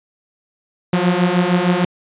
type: beating tone pair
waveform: sawtooth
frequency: 174.61 / 181.11 Hz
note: F3 / F#3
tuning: 0 / -37 cents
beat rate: 6.5 Hz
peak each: -13 / -12 dBFS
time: 0.93-1.85 s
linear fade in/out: 5 ms
effects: resampled to 8000 Hz